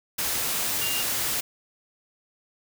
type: tone in noise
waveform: sine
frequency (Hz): 2810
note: F7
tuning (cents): +10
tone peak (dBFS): -30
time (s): 0.81-1.03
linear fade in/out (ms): 10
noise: white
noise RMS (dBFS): -27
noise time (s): 0.18-1.41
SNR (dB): -6
effects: none